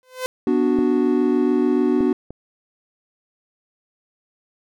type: tone with exponential growth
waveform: sawtooth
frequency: 511 Hz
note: C5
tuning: 41 cents flat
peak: -16 dBFS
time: 0.03-0.26 s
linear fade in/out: 0 ms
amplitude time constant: 48 ms
type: chord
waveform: triangle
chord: B minor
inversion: none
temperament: equal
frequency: 246.9 / 293.7 / 370 Hz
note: B3 / D4 / F#4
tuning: 0 / 0 / 0 cents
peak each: -18 / -18 / -18 dBFS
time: 0.47-2.13 s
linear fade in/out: 2 ms
type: clicks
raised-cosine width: 2 ms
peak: -16 / -16 / -21 dBFS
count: 3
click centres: 0.788 / 2.007 / 2.306 s
effects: none